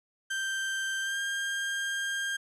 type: tone with pitch glide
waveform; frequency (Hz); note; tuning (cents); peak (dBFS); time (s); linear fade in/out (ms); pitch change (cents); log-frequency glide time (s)
35% pulse; 1568 to 1601.9; G6 to G6; 0 to +37; -28; 0.3-2.37; 10; +37; 1.01-1.19
effects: resampled to 24000 Hz